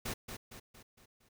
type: noise with echo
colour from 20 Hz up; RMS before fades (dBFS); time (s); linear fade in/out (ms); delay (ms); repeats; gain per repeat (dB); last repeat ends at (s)
pink; -38; 0.05-0.14; 10; 230; 5; -6; 1.29
effects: none